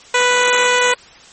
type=tone; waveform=10% pulse; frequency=493.9 Hz; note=B4; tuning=in tune; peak=-3 dBFS; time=0.14-0.94 s; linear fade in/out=5 ms; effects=white hiss -42 dBFS RMS until 1.32 s + MP3 32 kbps